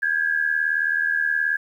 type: tone pair together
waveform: sine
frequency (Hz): 1606 / 1684.8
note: G6 / G#6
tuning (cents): +41 / +24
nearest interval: minor second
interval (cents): 83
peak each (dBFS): -22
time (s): 0.02-1.57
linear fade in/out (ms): 10
effects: 9-bit